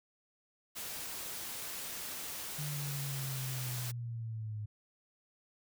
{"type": "noise", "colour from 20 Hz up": "white", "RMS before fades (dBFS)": -42, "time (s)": [0.75, 3.92], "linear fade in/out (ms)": 20}
{"type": "linear sweep", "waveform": "sine", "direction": "down", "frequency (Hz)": [148.9, 104.7], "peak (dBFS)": -37, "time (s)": [2.58, 4.66], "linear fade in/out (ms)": 10}
{"effects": []}